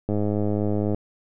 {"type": "click train", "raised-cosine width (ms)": 2, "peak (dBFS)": -12, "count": 90, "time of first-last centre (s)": [0.09, 0.946], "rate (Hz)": 104, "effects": []}